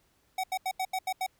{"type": "tone bursts", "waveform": "square", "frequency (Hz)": 753, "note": "F#5", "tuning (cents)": 30, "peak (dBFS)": -29, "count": 7, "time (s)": [0.38, 1.265], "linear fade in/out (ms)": 5, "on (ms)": 57, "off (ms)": 81, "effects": ["pink hiss -69 dBFS RMS until 1.39 s"]}